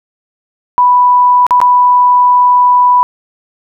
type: tone with dropouts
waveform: sine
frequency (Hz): 987.8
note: B5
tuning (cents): 0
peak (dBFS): -4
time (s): 0.78-3.03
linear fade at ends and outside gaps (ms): 0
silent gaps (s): 1.466-1.508 / 1.603-1.615
effects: none